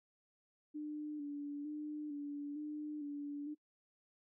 sine tone with vibrato, 294.4 Hz, D4, 4 cents sharp, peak -40 dBFS, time 0.74-3.55 s, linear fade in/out 20 ms, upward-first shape square, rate 1.1 Hz, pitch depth 34 cents each way, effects noise-tail reverb RT60 0.1 s tail -25 dB re dry

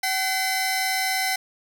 sawtooth tone cluster, 762 / 2045 / 5310 Hz, G5 / C7 / E8, -49 / -40 / +12 cents, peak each -22 / -22 / -28 dBFS, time 0.03-1.36 s, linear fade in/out 5 ms, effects 8-bit

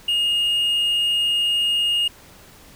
sine tone with hard clipping, 2849 Hz, F7, 34 cents sharp, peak -18 dBFS, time 0.08-2.08 s, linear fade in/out 5 ms, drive 2 dB, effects pink hiss -47 dBFS RMS until 2.75 s

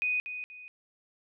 sine tone with echo, 2489 Hz, D#7, in tune, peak -26 dBFS, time 0.02-0.2 s, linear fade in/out 0 ms, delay 240 ms, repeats 2, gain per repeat -9 dB, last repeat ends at 0.68 s, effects none

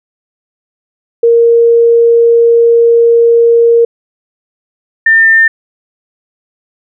sine tone pair in turn, 466.2 / 1801.3 Hz, A#4 / A6, 0 / +40 cents, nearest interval octave + major seventh, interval 2340 cents, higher second, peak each -3 dBFS, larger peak neither, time 1.23-3.85 / 5.06-5.48 s, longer first, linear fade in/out 5 ms, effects none

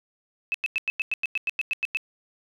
sine tone bursts, 2600 Hz, E7, 24 cents flat, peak -22 dBFS, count 13, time 0.52-1.971 s, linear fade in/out 0 ms, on 23 ms, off 96 ms, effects none

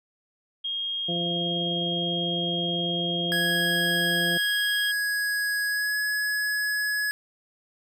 sine tone, 3246 Hz, G#7, 40 cents flat, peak -27 dBFS, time 0.64-4.92 s, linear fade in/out 10 ms
harmonic tone, 172.4 Hz, F3, 22 cents flat, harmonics 1 / 2 / 3 / 4, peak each -30 / -33 / -35 / -36 dBFS, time 1.08-4.38 s, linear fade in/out 10 ms
square tone with pitch glide, 1665 to 1688.2 Hz, G#6 to G#6, +4 to +28 cents, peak -25 dBFS, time 3.32-7.11 s, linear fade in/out 0 ms, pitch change +24 cents, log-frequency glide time 5.67-5.97 s
effects none

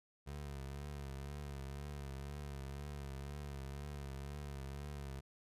25% pulse tone with vibrato, 70.2 Hz, C#2, 22 cents sharp, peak -40 dBFS, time 0.26-5.21 s, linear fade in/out 20 ms, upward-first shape triangle, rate 2 Hz, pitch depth 79 cents each way, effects resampled to 32000 Hz

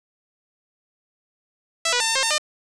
5% pulse tone with pitch steps, 661 / 488.3 / 897 / 902 / 532 / 906 / 605 Hz, E5 / B4 / A5 / A5 / C5 / A#5 / D#5, +5 / -20 / +33 / +43 / +29 / -50 / -49 cents, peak -7 dBFS, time 1.85-2.382 s, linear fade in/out 5 ms, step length 76 ms, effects resampled to 22050 Hz + 7-bit

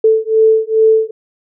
sine beating tone pair, 440 / 442.4 Hz, A4 / A4, 0 / +9 cents, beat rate 2.4 Hz, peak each -11 dBFS, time 0.04-1.11 s, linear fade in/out 5 ms, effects none

